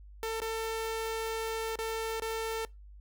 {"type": "tone with dropouts", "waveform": "sawtooth", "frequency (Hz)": 447.6, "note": "A4", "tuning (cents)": 30, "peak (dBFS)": -28, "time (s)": [0.23, 2.65], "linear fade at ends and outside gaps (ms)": 1, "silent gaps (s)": [[0.402, 0.418], [1.757, 1.788], [2.199, 2.221]], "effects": ["noise-tail reverb RT60 0.2 s tail -22 dB re dry", "added 50 Hz sine -48 dBFS peak until 3 s"]}